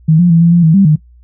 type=tone with pitch steps; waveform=sine; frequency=158.1 / 175.9 / 166 / 169.3 / 172.7 / 159.7 / 196.3 / 153 Hz; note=D#3 / F3 / E3 / E3 / F3 / D#3 / G3 / D#3; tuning=+28 / +13 / +12 / +46 / -19 / +45 / +3 / -29 cents; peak=-4 dBFS; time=0.08-0.96 s; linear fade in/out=10 ms; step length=110 ms; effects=noise-tail reverb RT60 0.1 s tail -18 dB re dry + added 60 Hz sine -39 dBFS peak until 1.23 s